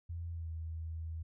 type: tone with pitch glide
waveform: sine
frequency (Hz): 84.5 to 81.06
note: E2 to E2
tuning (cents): +43 to -29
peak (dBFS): -38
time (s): 0.09-1.23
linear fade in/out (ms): 10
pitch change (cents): -72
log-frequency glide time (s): 0.31-0.49
effects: none